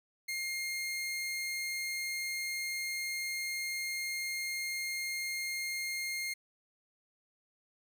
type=tone; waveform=sawtooth; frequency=2126 Hz; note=C7; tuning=27 cents sharp; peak=-31 dBFS; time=0.28-6.34 s; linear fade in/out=10 ms; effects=12-bit